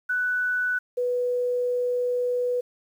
sine tone pair in turn, 1488 / 492.6 Hz, F#6 / B4, +9 / -5 cents, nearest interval octave + perfect fifth, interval 1914 cents, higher first, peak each -22 dBFS, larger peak neither, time 0.09-0.79 / 0.97-2.61 s, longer second, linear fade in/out 10 ms, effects 9-bit

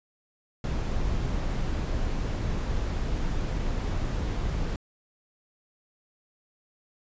brown noise, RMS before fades -28 dBFS, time 0.64-4.76 s, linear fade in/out 2 ms, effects resampled to 16000 Hz

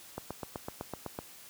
click train, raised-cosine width 1 ms, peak -22 dBFS, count 9, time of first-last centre 0.18-1.189 s, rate 7.93 Hz, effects white hiss -52 dBFS RMS until 1.49 s + high-pass 60 Hz 12 dB/octave

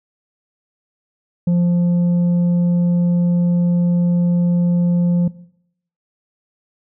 sine tone with tanh clipping, 174.61 Hz, F3, in tune, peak -13 dBFS, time 1.47-5.28 s, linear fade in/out 5 ms, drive 4 dB, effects noise-tail reverb RT60 0.7 s tail -19 dB re dry

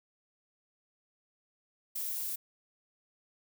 violet noise, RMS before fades -36 dBFS, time 1.95-2.36 s, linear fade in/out 10 ms, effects none

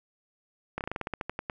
slowing click train, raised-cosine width 0.5 ms, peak -17 dBFS, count 13, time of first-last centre 0.78-1.498 s, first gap 28 ms, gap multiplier 1.13, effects none

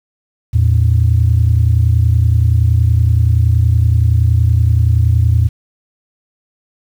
sine tone pair together, 82.3 / 112.93 Hz, E2 / A2, -2 / +46 cents, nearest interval perfect fourth, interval 548 cents, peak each -10 dBFS, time 0.53-5.49 s, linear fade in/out 20 ms, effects tanh soft clip ceiling -2 dBFS + 7-bit

